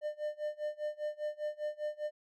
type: tone with tremolo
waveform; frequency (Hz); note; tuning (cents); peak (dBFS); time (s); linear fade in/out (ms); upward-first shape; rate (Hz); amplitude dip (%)
triangle; 601; D5; +40; -30; 0.01-2.11; 50; sine; 5; 95
effects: none